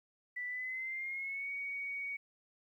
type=tone with pitch glide; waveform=sine; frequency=1975.5 to 2243 Hz; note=B6 to C#7; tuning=0 to +20 cents; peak=-37 dBFS; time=0.36-2.17 s; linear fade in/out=10 ms; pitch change=+220 cents; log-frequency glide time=0.47-1.5 s; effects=12-bit